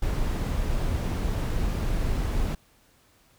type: noise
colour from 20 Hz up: brown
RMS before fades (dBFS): -26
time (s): 0.02-2.55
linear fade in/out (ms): 5
effects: pink hiss -61 dBFS RMS until 3.38 s